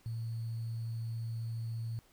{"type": "tone with sample-and-hold", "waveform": "sine", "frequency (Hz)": 114.3, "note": "A#2", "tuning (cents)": -34, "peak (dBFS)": -35, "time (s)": [0.06, 1.99], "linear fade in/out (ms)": 0, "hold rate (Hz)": 4410, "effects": ["pink hiss -66 dBFS RMS until 2.12 s"]}